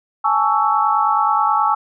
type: chord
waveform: sine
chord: A major seventh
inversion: third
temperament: equal with one note detuned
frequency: 830.6 / 880 / 1122.9 / 1318.5 Hz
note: G#5 / A5 / C#6 / E6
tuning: 0 / 0 / +22 / 0 cents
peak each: -19 dBFS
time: 0.24-1.75 s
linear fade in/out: 10 ms
effects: none